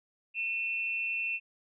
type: tone pair together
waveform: sine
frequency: 2472 / 2685 Hz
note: D#7 / E7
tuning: -12 / +31 cents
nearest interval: minor second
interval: 143 cents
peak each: -36 / -31 dBFS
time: 0.34-1.4 s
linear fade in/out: 50 ms
effects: none